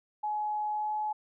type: tone with pitch glide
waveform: sine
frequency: 845 to 850.9 Hz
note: G#5 to G#5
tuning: +30 to +42 cents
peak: -29 dBFS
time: 0.23-1.13 s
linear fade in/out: 10 ms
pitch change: +12 cents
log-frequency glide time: 0.72-0.91 s
effects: none